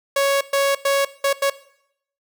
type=tone bursts at uneven times; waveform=sawtooth; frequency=555 Hz; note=C#5; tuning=2 cents sharp; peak=-12 dBFS; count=5; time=0.16-0.41 / 0.53-0.75 / 0.85-1.05 / 1.24-1.33 / 1.42-1.5 s; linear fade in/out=5 ms; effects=noise-tail reverb RT60 0.7 s tail -18 dB re dry